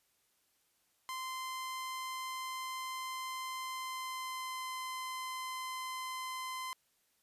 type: tone with pitch glide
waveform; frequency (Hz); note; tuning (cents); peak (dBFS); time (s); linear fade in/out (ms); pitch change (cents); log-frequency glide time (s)
sawtooth; 1038 to 1032; C6 to C6; -14 to -24; -35; 1.09-6.73; 0; -10; 3.69-4.72
effects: white hiss -75 dBFS RMS until 7.22 s + resampled to 32000 Hz